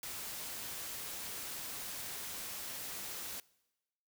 white noise, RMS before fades -43 dBFS, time 0.03-3.4 s, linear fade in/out 2 ms, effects noise-tail reverb RT60 1.0 s tail -23 dB re dry

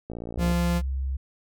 click train, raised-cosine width 2 ms, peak -22 dBFS, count 25, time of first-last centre 0.1-0.515 s, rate 57.9 Hz
sine tone with pitch glide, 65.8 to 66.6 Hz, C2 to C2, +10 to +31 cents, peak -25 dBFS, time 0.37-1.17 s, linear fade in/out 10 ms, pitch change +21 cents, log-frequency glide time 0.67-0.73 s
45% pulse tone, 173.3 Hz, F3, 13 cents flat, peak -23 dBFS, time 0.38-0.82 s, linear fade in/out 50 ms
effects none

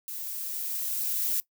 violet noise with level ramp, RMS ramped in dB -37 to -27 dBFS, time 0.08-1.4 s, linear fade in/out 0 ms, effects noise-tail reverb RT60 0.1 s tail -19 dB re dry

